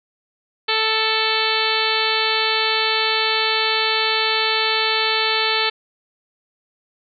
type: harmonic tone with a mistuned harmonic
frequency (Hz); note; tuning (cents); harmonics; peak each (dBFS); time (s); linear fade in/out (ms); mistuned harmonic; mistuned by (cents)
440; A4; 0; 1 / 2 / 3 / 4 / 5 / 6 / 7 / 8 / 9 / 10; -26 / -26 / -26 / -26 / -26 / -26 / -26 / -26 / -26 / -26; 0.68-5.7; 10; 5; +18
effects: none